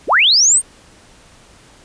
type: linear sweep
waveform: sine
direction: up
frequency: 185 to 8900 Hz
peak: -8 dBFS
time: 0.07-0.62 s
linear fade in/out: 50 ms
effects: pink hiss -46 dBFS RMS until 1.84 s + resampled to 22050 Hz